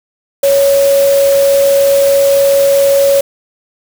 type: tone in noise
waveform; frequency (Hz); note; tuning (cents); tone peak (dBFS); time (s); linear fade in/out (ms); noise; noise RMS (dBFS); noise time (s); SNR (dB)
sine; 556; C#5; +5; -6; 0.43-3.21; 5; white; -21; 0.43-3.21; +12
effects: none